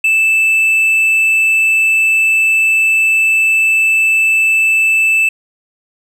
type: tone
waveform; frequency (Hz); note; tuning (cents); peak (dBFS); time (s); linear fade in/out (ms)
triangle; 2637; E7; 0; -7; 0.04-5.29; 5
effects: none